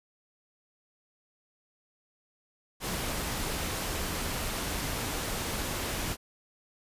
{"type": "noise", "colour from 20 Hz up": "pink", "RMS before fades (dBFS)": -33, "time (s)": [2.8, 6.17], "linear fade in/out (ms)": 50, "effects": ["resampled to 32000 Hz"]}